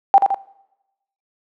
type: tone with echo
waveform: sine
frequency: 788 Hz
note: G5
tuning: 9 cents sharp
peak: -5 dBFS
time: 0.14-0.18 s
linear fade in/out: 0 ms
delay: 82 ms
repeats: 2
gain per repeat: -5 dB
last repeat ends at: 0.344 s
effects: noise-tail reverb RT60 0.9 s tail -21 dB re dry + high-pass 400 Hz 12 dB/octave